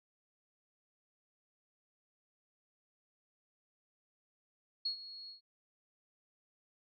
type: tone with ADSR envelope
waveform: sine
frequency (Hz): 4321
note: C#8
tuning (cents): -45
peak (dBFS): -31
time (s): 4.85-5.41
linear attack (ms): 8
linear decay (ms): 100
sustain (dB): -15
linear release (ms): 120
effects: none